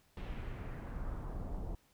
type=noise with low-pass filter sweep; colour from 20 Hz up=brown; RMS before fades=-41 dBFS; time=0.17-1.75 s; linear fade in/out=2 ms; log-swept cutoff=3200 to 680 Hz; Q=1.5; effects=pink hiss -70 dBFS RMS until 1.93 s